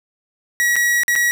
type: tone with dropouts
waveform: 45% pulse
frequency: 1917 Hz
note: A#6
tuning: 48 cents sharp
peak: -14 dBFS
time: 0.6-1.31 s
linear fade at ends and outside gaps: 0 ms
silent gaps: 0.757-0.764 / 1.034-1.081 / 1.154-1.16 s
effects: none